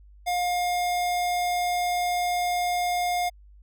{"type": "tone", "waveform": "square", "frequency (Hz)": 711, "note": "F5", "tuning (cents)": 31, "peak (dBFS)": -24, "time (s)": [0.26, 3.3], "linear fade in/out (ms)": 20, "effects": ["added 50 Hz sine -48 dBFS peak until 3.62 s"]}